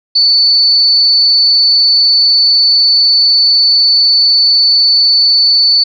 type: tone with amplitude modulation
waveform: sine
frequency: 4488 Hz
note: C#8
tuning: 21 cents sharp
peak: -3 dBFS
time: 0.15-5.84 s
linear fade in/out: 10 ms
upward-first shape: sine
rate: 256 Hz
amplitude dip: 50%
effects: none